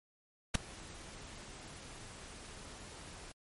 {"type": "noise with ADSR envelope", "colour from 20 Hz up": "pink", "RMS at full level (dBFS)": -26, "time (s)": [0.54, 3.32], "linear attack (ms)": 13, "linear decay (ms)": 5, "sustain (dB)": -24, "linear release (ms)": 5, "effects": ["MP3 48 kbps"]}